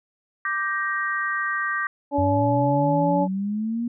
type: chord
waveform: sine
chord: G minor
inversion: second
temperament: just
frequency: 1176 / 1568 / 1881.6 Hz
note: D6 / G6 / Bb6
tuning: +2 / 0 / +16 cents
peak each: -27 dBFS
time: 0.45-1.87 s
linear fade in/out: 2 ms
type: harmonic tone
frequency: 285.1 Hz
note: C#4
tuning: 49 cents sharp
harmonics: 1 / 2 / 3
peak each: -23 / -23 / -23 dBFS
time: 2.11-3.28 s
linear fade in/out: 50 ms
type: linear sweep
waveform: sine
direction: up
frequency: 89.8 to 240 Hz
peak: -23 dBFS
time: 2.18-3.88 s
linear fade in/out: 5 ms
effects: none